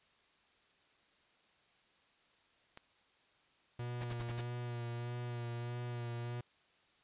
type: click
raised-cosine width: 0.3 ms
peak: -34 dBFS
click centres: 2.774 s
type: tone with vibrato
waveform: 45% pulse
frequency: 120 Hz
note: B2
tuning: 49 cents flat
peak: -39 dBFS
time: 3.79-6.41 s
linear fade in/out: 5 ms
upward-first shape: sine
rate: 1.6 Hz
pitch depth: 23 cents each way
type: noise bursts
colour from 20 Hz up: pink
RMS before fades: -46 dBFS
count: 5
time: 4.01-4.408 s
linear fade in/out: 0 ms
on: 30 ms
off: 62 ms
effects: white hiss -70 dBFS RMS until 7.03 s + resampled to 8000 Hz